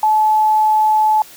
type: tone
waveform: sine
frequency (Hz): 862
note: A5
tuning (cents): -36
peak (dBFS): -10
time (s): 0.03-1.22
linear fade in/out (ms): 2
effects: white hiss -40 dBFS RMS until 1.36 s

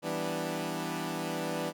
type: chord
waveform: 15% pulse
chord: E minor seventh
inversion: none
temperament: equal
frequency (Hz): 164.81 / 196 / 246.9 / 293.7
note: E3 / G3 / B3 / D4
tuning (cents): 0 / 0 / 0 / 0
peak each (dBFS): -30 / -33 / -33 / -31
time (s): 0.02-1.73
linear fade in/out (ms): 50
effects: none

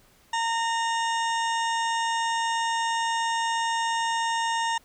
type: harmonic tone with a mistuned harmonic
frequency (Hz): 917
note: A#5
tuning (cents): -29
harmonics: 1 / 2 / 3 / 4 / 6 / 7 / 8 / 9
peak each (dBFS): -25 / -31 / -35 / -37 / -41 / -42 / -43 / -44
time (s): 0.33-4.78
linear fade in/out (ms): 5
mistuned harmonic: 3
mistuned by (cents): +61
effects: pink hiss -59 dBFS RMS until 4.84 s

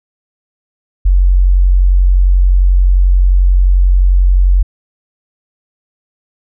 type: tone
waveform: sine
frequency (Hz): 45.68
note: F#1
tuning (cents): -21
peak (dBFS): -5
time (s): 1.05-4.63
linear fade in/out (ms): 10
effects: none

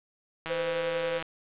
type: click train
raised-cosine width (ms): 0.3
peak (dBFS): -19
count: 125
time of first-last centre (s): 0.46-1.225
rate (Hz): 162
type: tone with tremolo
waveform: triangle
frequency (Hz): 511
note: C5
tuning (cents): -41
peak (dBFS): -25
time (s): 0.49-1.2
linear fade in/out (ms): 20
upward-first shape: sine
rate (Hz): 11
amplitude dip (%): 30
effects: resampled to 8000 Hz + 8-bit

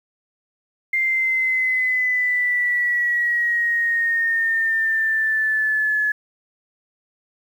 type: exponential sweep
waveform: sine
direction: down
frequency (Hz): 2100 to 1705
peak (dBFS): -17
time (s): 0.93-6.12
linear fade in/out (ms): 5
effects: 8-bit

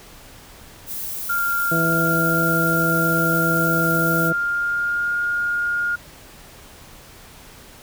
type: noise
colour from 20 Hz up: violet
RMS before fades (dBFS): -29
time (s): 0.86-4.32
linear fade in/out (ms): 50
type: tone with pitch glide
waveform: sine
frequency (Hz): 1396.9 to 1420.5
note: F6 to F6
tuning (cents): 0 to +29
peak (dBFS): -19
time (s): 1.29-5.96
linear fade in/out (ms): 10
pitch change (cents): +29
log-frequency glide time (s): 4.18-5.23
type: harmonic tone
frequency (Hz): 164.81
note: E3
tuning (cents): 0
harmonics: 1 / 2 / 3 / 4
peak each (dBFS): -22 / -25 / -27 / -28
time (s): 1.71-4.33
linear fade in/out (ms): 10
effects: pink hiss -44 dBFS RMS until 7.82 s

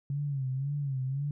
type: tone with vibrato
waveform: sine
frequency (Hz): 137.4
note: C#3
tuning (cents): -15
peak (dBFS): -29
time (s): 0.1-1.31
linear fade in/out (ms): 2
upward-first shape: sine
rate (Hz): 1.9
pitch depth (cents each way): 100
effects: none

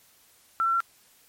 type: tone with pitch steps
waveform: sine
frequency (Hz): 1342 / 1352.1 / 1362.3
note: E6 / E6 / F6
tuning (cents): +31 / +44 / -43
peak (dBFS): -21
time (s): 0.6-0.804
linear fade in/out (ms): 0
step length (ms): 68
effects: white hiss -59 dBFS RMS until 1.28 s + MP3 64 kbps

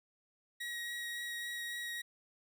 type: tone with vibrato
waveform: 30% pulse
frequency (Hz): 1900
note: A#6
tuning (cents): +33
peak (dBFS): -36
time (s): 0.6-2.02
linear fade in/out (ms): 10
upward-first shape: sine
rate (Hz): 3.6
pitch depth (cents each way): 9
effects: none

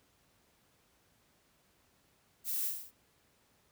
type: noise with echo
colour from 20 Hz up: violet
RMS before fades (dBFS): -36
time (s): 2.44-2.72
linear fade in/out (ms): 50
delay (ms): 49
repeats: 4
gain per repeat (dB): -4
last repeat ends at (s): 2.916
effects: pink hiss -70 dBFS RMS until 3.71 s + high-pass 60 Hz 12 dB/octave

